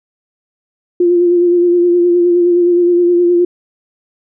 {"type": "tone with vibrato", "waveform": "sine", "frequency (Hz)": 350, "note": "F4", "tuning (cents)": 4, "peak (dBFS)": -7, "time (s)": [1, 3.45], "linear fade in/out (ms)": 5, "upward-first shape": "sine", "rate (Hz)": 9.6, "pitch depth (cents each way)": 28, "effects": []}